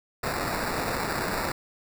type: noise with sample-and-hold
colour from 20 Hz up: blue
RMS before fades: -29 dBFS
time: 0.23-1.52 s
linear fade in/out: 5 ms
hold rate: 3150 Hz
effects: none